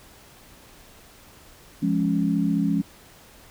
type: chord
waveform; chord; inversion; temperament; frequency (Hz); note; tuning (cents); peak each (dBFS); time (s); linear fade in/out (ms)
sine; Db major; first; just; 173.24 / 207.9 / 277.2; F3 / Ab3 / Db4; -14 / +2 / 0; -24; 1.82-2.82; 10
effects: pink hiss -50 dBFS RMS until 3.5 s